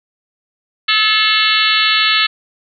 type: harmonic tone with a mistuned harmonic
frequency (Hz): 432.6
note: A4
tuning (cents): -29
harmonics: 3 / 4 / 5 / 6 / 7 / 8 / 9 / 10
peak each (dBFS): -19 / -19 / -19 / -19 / -19 / -19 / -19 / -19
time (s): 0.88-2.27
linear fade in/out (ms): 10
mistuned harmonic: 6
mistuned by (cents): +54
effects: none